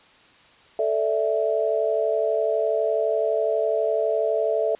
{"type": "chord", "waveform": "sine", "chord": "A suspended fourth", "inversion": "none", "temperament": "equal", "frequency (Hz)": [440, 587.3, 659.3], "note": ["A4", "D5", "E5"], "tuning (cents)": [0, 0, 0], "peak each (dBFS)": [-24, -26, -23], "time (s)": [0.79, 4.75], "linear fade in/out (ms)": 2, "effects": ["white hiss -53 dBFS RMS until 4.79 s", "resampled to 8000 Hz"]}